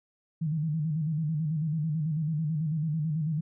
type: tone with vibrato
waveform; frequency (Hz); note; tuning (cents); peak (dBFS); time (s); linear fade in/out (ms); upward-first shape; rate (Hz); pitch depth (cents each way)
sine; 155.7; D#3; +2; -26; 0.41-3.41; 10; square; 9.1; 76
effects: none